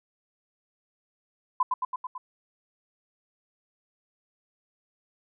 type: tone with echo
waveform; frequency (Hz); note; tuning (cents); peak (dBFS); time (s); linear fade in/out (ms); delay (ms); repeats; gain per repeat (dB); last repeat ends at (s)
sine; 1011; B5; +40; -19; 1.6-1.63; 5; 110; 5; -3; 2.18
effects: none